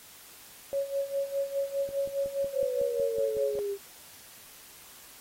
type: tone with tremolo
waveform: sine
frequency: 554.4 Hz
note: C#5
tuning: in tune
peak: -25 dBFS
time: 0.73-3.59 s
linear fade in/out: 0 ms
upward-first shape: sine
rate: 4.9 Hz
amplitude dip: 80%
type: click train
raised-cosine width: 2 ms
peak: -33 dBFS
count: 10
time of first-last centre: 1.89-3.554 s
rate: 5.41 Hz
type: exponential sweep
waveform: sine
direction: down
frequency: 523.3 to 394.4 Hz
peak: -29 dBFS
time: 2.52-3.78 s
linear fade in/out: 50 ms
effects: white hiss -51 dBFS RMS until 5.2 s + AAC 48 kbps